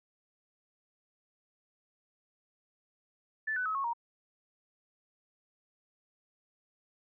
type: tone with pitch steps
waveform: sine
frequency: 1752 / 1499 / 1282.5 / 1097.3 / 938.9 Hz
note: A6 / F#6 / E6 / C#6 / A#5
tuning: -8 / +22 / -48 / -18 / +12 cents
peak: -30 dBFS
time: 3.47-3.935 s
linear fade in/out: 10 ms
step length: 93 ms
effects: none